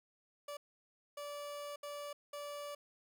30% pulse tone bursts at uneven times, 580 Hz, D5, 22 cents flat, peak -40 dBFS, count 4, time 0.48-0.57 / 1.17-1.76 / 1.83-2.13 / 2.33-2.75 s, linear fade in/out 5 ms, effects none

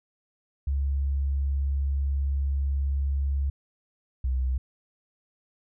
sine tone pair in turn, 69.2 / 64.29 Hz, C#2 / C2, -2 / -30 cents, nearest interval minor second, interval 128 cents, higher first, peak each -23 dBFS, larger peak neither, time 0.67-3.5 / 4.24-4.58 s, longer first, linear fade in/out 5 ms, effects none

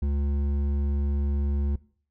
sine tone with hard clipping, 71 Hz, C#2, 42 cents sharp, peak -25 dBFS, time 0.02-1.76 s, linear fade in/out 5 ms, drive 9 dB, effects noise-tail reverb RT60 0.5 s tail -21 dB re dry

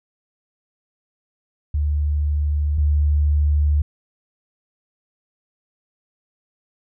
sine tone pair in turn, 73.9 / 73.9 Hz, D2 / D2, +11 / +11 cents, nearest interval unison, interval 0 cents, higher neither, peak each -17 / -14 dBFS, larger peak second, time 1.74-2.78 / 2.78-3.82 s, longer neither, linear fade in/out 5 ms, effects none

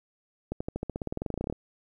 accelerating click train, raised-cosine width 2 ms, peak -18 dBFS, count 21, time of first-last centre 0.52-1.526 s, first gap 85 ms, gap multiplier 0.94, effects 10-bit

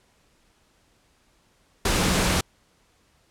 sine tone in noise, 181.6 Hz, F#3, 32 cents flat, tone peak -28 dBFS, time 1.97-2.39 s, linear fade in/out 5 ms, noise pink, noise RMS -22 dBFS, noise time 1.85-2.41 s, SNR -9 dB, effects pink hiss -63 dBFS RMS until 3.3 s + low-pass 10000 Hz 12 dB/octave

